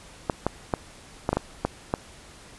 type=clicks; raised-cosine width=1 ms; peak=-8 dBFS; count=8; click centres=0.298 / 0.466 / 0.738 / 1.291 / 1.33 / 1.37 / 1.65 / 1.939 s; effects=pink hiss -48 dBFS RMS until 2.58 s + resampled to 24000 Hz